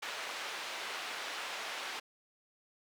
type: band-pass noise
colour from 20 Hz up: white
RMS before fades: -41 dBFS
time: 0.02-2 s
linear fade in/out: 10 ms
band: 510 to 3100 Hz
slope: 12 dB/octave
effects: none